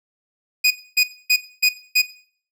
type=tone bursts; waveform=25% pulse; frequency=2483 Hz; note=D#7; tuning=4 cents flat; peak=-9 dBFS; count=5; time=0.64-2.02 s; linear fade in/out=10 ms; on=68 ms; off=260 ms; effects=noise-tail reverb RT60 0.5 s tail -17 dB re dry